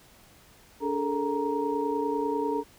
sine tone cluster, 287.3 / 422.9 / 453 / 936 Hz, D4 / G#4 / A#4 / A#5, -38 / +31 / -50 / +7 cents, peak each -31 dBFS, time 0.8-2.64 s, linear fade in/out 50 ms, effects pink hiss -56 dBFS RMS until 2.78 s

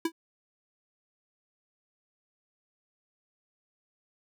square tone with exponential decay, 328.7 Hz, E4, 5 cents flat, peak -23 dBFS, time 0.05-0.12 s, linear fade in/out 5 ms, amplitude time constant 15 ms, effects none

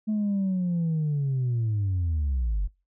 sine linear sweep, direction down, 217.3 to 43.8 Hz, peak -21 dBFS, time 0.07-2.68 s, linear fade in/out 20 ms, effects noise-tail reverb RT60 0.3 s tail -26 dB re dry + tanh soft clip ceiling -21 dBFS

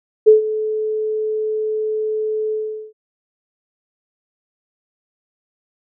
sine tone with ADSR envelope, 432.3 Hz, A4, 31 cents flat, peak -3 dBFS, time 0.26-2.93 s, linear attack 21 ms, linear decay 130 ms, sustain -15 dB, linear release 410 ms, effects none

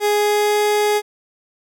30% pulse tone with pitch glide, 415.3 to 417.9 Hz, G#4 to G#4, 0 to +11 cents, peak -12 dBFS, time 0-1.02 s, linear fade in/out 50 ms, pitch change +11 cents, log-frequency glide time 0.11-0.61 s, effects none

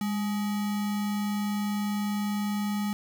sine tone with sample-and-hold, 205 Hz, G#3, 22 cents flat, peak -26 dBFS, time 0.01-2.93 s, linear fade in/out 2 ms, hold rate 1050 Hz, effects none

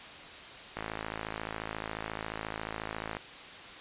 click train, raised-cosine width 0.5 ms, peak -20 dBFS, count 131, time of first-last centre 0.77-3.169 s, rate 54.2 Hz, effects white hiss -46 dBFS RMS until 3.8 s + resampled to 8000 Hz

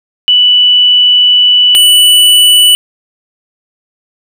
sine / square tone pair in turn, 2967 / 2967 Hz, F#7 / F#7, +4 / +4 cents, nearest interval unison, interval 0 cents, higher neither, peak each -3 dBFS, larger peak neither, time 0.28-1.75 / 1.75-2.75 s, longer first, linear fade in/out 0 ms, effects none

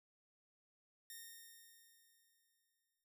5% pulse tone with exponential decay, 1839 Hz, A#6, 24 cents flat, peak -40 dBFS, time 1.1-3.04 s, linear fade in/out 1 ms, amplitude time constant 420 ms, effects noise-tail reverb RT60 0.1 s tail -17 dB re dry

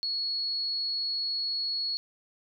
sine tone, 4354 Hz, C#8, 32 cents flat, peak -28 dBFS, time 0.03-1.97 s, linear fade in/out 0 ms, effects none

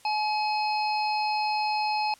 harmonic tone, 850 Hz, G#5, 40 cents sharp, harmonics 1 / 3 / 5 / 6, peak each -25 / -33 / -36 / -37 dBFS, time 0.05-2.14 s, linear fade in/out 2 ms, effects white hiss -56 dBFS RMS until 2.19 s + low-pass 10000 Hz 12 dB/octave

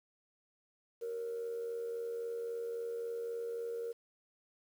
sine tone with amplitude modulation, 466.2 Hz, A#4, in tune, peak -33 dBFS, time 1.01-3.93 s, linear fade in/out 20 ms, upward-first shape sine, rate 83.7 Hz, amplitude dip 55%, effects tanh soft clip ceiling -32 dBFS + 10-bit

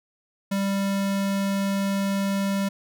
square tone, 197 Hz, G3, 9 cents sharp, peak -23 dBFS, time 0.51-2.69 s, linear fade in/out 10 ms, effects none

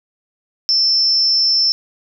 sine tone with amplitude modulation, 5330 Hz, E8, 18 cents sharp, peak -9 dBFS, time 0.69-1.72 s, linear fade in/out 0 ms, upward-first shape sine, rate 292 Hz, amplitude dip 55%, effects none

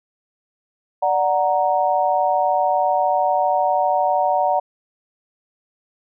sine chord, D augmented, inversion none, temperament equal, 587.3 / 740 / 932.3 Hz, D5 / F#5 / A#5, 0 / 0 / 0 cents, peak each -21 / -18 / -21 dBFS, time 1.02-4.6 s, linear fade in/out 10 ms, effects none

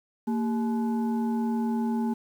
sine tone with frequency modulation, 229.6 Hz, A#3, 26 cents flat, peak -24 dBFS, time 0.27-2.14 s, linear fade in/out 10 ms, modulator 628 Hz, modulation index 0.54, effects 9-bit

